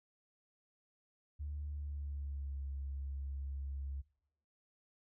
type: tone with pitch glide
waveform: sine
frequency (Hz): 73.42 to 68.9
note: D2 to C#2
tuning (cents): 0 to -10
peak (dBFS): -38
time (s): 1.39-4.02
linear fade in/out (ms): 20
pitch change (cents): -110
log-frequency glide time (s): 1.68-2.6
effects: noise-tail reverb RT60 0.8 s tail -22 dB re dry + tanh soft clip ceiling -34 dBFS